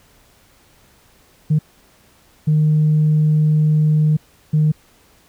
sine tone bursts at uneven times, 153.3 Hz, D#3, 25 cents flat, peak -10 dBFS, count 3, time 1.5-1.59 / 2.47-4.17 / 4.53-4.72 s, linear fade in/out 10 ms, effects tanh soft clip ceiling -8 dBFS + pink hiss -53 dBFS RMS until 5.28 s

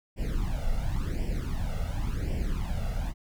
brown noise with flanger, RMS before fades -29 dBFS, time 0.16-3.14 s, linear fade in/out 50 ms, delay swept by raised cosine 0.38 to 1.48 ms, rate 0.92 Hz, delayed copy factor +0.85, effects none

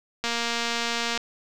click train, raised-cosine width 0.2 ms, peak -10 dBFS, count 220, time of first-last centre 0.24-1.176 s, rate 234 Hz, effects none

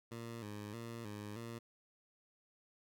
15% pulse tone with vibrato, 110 Hz, A2, in tune, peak -38 dBFS, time 0.11-1.59 s, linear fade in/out 10 ms, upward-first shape square, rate 1.6 Hz, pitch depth 95 cents each way, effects none

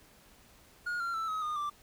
triangle tone with pitch steps, 1434 / 1378 / 1324.1 / 1272.4 / 1222.7 / 1174.9 Hz, F6 / F6 / E6 / D#6 / D#6 / D6, +45 / -24 / +7 / +38 / -31 / 0 cents, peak -30 dBFS, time 0.86-1.7 s, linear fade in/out 10 ms, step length 140 ms, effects pink hiss -60 dBFS RMS until 1.82 s

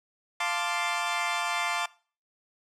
20% pulse chord, D minor seventh, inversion first, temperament equal, 698.5 / 880 / 1046.5 / 1174.7 Hz, F5 / A5 / C6 / D6, 0 / 0 / 0 / 0 cents, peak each -28 dBFS, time 0.4-1.86 s, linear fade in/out 5 ms, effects noise-tail reverb RT60 0.4 s tail -21 dB re dry + low-pass 8000 Hz 12 dB/octave

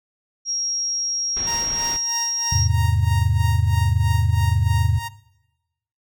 sine tone, 5610 Hz, F8, 7 cents sharp, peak -21 dBFS, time 0.45-2.69 s, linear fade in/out 50 ms
pink low-pass noise, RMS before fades -34 dBFS, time 1.36-1.97 s, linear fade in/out 10 ms, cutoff 5000 Hz, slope 24 dB/octave
sawtooth tone with tremolo, 932.3 Hz, A#5, in tune, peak -22 dBFS, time 1.46-5.09 s, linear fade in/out 20 ms, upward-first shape sine, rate 3.1 Hz, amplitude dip 80%
sine chord, E augmented, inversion none, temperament equal, 82.41 / 103.83 / 130.81 Hz, E2 / G#2 / B#2, 0 / 0 / 0 cents, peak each -20 / -20 / -23 dBFS, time 2.52-4.99 s, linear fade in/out 5 ms
effects noise-tail reverb RT60 1.0 s tail -20 dB re dry

